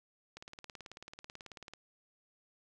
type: click train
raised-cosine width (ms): 0.2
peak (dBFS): -30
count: 26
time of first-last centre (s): 0.37-1.736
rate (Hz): 18.3
effects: none